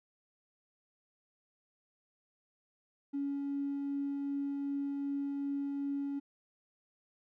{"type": "tone with tremolo", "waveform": "triangle", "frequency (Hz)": 280.7, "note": "C#4", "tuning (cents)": 22, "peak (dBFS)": -28, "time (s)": [3.13, 6.2], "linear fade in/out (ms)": 20, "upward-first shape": "triangle", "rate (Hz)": 2.6, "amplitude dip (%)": 35, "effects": ["tanh soft clip ceiling -30 dBFS"]}